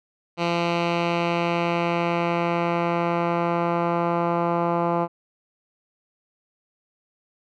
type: tone with low-pass filter sweep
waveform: 10% pulse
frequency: 171 Hz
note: F3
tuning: 36 cents flat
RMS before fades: -23 dBFS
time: 0.37-5.08 s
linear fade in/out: 50 ms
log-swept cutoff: 3500 to 1100 Hz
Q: 1.4
effects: none